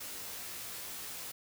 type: noise with comb filter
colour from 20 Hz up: white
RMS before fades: -43 dBFS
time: 0-1.32 s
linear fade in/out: 10 ms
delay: 17 ms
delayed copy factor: +0.75
effects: none